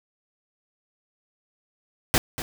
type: noise with echo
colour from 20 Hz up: pink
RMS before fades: -19 dBFS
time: 2.14-2.18 s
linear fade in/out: 0 ms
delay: 240 ms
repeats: 1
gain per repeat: -12 dB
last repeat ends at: 2.42 s
effects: none